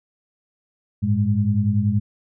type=tone cluster; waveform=sine; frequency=100.1 / 110.6 / 205.9 Hz; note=G2 / A2 / G#3; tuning=+37 / +9 / -15 cents; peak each=-21 dBFS; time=1.02-2 s; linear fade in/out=20 ms; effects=none